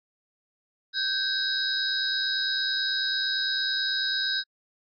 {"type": "tone cluster", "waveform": "sine", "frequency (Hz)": [1547, 1636, 3859, 4311, 4984], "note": ["G6", "G#6", "B7", "C#8", "D#8"], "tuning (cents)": [-23, -26, -41, -49, 2], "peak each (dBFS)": [-30, -37, -28, -37, -31], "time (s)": [0.93, 4.44], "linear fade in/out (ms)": 50, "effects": ["AAC 48 kbps"]}